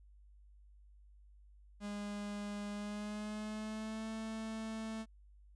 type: tone with pitch glide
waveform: 45% pulse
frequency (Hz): 205.2 to 221.2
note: G#3 to A3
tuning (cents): -21 to +9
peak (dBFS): -40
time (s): 1.8-5.06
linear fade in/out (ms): 50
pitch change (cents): +130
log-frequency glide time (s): 2.71-4.08
effects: added 50 Hz sine -58 dBFS peak until 5.55 s + resampled to 22050 Hz